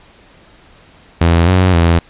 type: tone with pitch steps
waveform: sawtooth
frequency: 84.2 / 92.2 / 84.2 Hz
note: E2 / F#2 / E2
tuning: +37 / -6 / +37 cents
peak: -4 dBFS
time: 1.21-1.99 s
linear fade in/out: 5 ms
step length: 260 ms
effects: pink hiss -45 dBFS RMS until 2.09 s + resampled to 8000 Hz